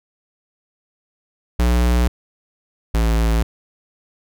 square tone pair in turn, 60.2 / 55.92 Hz, B1 / A1, -44 / +29 cents, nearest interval minor second, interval 127 cents, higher first, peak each -14 / -15 dBFS, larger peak first, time 1.59-2.08 / 2.94-3.43 s, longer neither, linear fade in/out 5 ms, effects none

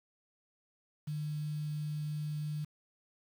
sine tone with quantisation, 150.5 Hz, D3, 43 cents sharp, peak -34 dBFS, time 1.07-2.65 s, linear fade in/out 10 ms, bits 9, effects none

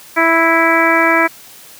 harmonic tone, 329.6 Hz, E4, in tune, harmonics 1 / 2 / 3 / 4 / 5 / 6 / 7, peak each -17 / -17 / -17 / -17 / -17 / -17 / -17 dBFS, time 0.16-1.28 s, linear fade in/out 20 ms, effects white hiss -39 dBFS RMS until 1.79 s + high-pass 80 Hz 12 dB/octave

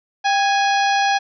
harmonic tone with a mistuned harmonic, 830.6 Hz, G#5, in tune, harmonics 1 / 2 / 3 / 4 / 5 / 6 / 7, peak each -16 / -22 / -26 / -28 / -30 / -32 / -33 dBFS, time 0.24-1.19 s, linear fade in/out 20 ms, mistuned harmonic 1, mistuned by -80 cents, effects none

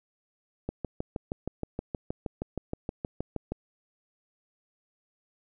click train, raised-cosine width 2 ms, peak -18 dBFS, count 19, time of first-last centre 0.69-3.52 s, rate 6.36 Hz, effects none

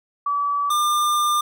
sine / square tone pair in turn, 1148 / 1198.5 Hz, D6 / D6, -40 / +35 cents, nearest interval minor second, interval 75 cents, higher second, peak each -19 / -18 dBFS, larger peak second, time 0.26-0.7 / 0.7-1.41 s, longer second, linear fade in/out 5 ms, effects none

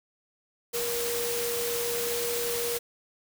sine tone in noise, 474.3 Hz, A#4, 30 cents sharp, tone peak -30 dBFS, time 0.73-2.79 s, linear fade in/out 20 ms, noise white, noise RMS -32 dBFS, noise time 0.73-2.79 s, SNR -1 dB, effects none

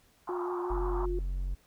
pink band-pass noise, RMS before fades -39 dBFS, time 0.27-1.06 s, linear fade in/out 10 ms, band 780 to 1200 Hz, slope 48 dB/octave
sine tone with vibrato, 355.9 Hz, F4, 33 cents sharp, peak -32 dBFS, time 0.29-1.19 s, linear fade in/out 2 ms, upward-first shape sine, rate 5.7 Hz, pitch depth 18 cents each way
triangle tone, 45.76 Hz, F#1, 18 cents flat, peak -28 dBFS, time 0.7-1.55 s, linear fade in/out 10 ms
effects pink hiss -65 dBFS RMS until 1.66 s

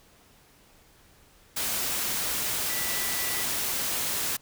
sine tone in noise, 1969 Hz, B6, 6 cents flat, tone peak -37 dBFS, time 2.69-3.44 s, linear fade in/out 10 ms, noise white, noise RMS -29 dBFS, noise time 1.56-4.37 s, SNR -11 dB, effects pink hiss -58 dBFS RMS until 4.41 s

